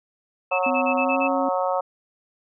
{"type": "harmonic tone", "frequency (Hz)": 183.5, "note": "F#3", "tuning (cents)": -14, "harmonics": [3, 4, 5, 6, 7], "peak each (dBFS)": [-24, -26, -28, -30, -31], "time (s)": [0.51, 1.81], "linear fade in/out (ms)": 10}
{"type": "tone bursts", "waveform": "sine", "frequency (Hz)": 2622, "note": "E7", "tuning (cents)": -10, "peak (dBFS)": -23, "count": 7, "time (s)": [0.51, 1.283], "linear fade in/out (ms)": 20, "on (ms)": 83, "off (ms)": 32}
{"type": "tone with pitch glide", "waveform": "sine", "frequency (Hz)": [257, 270.2], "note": ["C4", "C#4"], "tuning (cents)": [-31, -44], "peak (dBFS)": -25, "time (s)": [0.66, 1.49], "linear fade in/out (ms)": 5, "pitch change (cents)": 87, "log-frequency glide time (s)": [0.96, 1.24]}
{"effects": []}